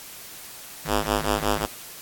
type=ring-modulated tone; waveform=5% pulse; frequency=103.83 Hz; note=G#2; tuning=in tune; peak=-8 dBFS; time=0.85-1.66 s; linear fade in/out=5 ms; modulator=153 Hz; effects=white hiss -41 dBFS RMS until 2.01 s + AAC 64 kbps